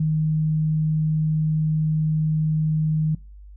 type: tone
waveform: sine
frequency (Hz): 155.9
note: D#3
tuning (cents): +4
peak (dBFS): -18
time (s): 0-3.15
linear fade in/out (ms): 5
effects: noise-tail reverb RT60 0.3 s tail -23 dB re dry + added 50 Hz sine -40 dBFS peak until 3.56 s